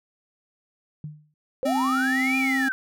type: tone with exponential decay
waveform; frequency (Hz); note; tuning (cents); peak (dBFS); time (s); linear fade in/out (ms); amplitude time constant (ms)
sine; 151.2; D#3; -49; -29; 1.04-1.34; 2; 64
type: linear two-way sweep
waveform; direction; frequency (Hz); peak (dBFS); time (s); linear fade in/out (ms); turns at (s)
sine; up then down; 493.9 to 2435 to 1503; -23; 1.63-2.72; 0; 2.37
type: tone with pitch glide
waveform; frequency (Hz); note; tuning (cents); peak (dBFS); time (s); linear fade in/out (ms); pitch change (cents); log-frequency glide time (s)
square; 261.6 to 265.6; C4 to C4; 0 to +26; -24; 1.65-2.69; 10; +26; 2.28-2.47
effects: none